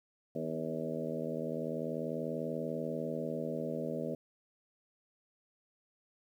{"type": "harmonic tone with a mistuned harmonic", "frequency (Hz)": 80.3, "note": "E2", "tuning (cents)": -45, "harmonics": [2, 3, 4, 5, 6, 7, 8], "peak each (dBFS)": [-42, -40, -45, -43, -41, -41, -44], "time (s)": [0.35, 4.15], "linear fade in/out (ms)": 5, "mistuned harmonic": 4, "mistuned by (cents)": -37, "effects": ["11-bit"]}